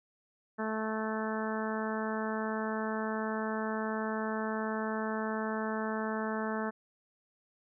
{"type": "harmonic tone", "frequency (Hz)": 218.6, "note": "A3", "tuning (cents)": -11, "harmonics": [1, 2, 3, 4, 5, 6, 7, 8], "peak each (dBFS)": [-35, -38, -40, -41, -42, -43, -43, -44], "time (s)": [0.58, 6.71], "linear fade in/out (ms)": 20, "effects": []}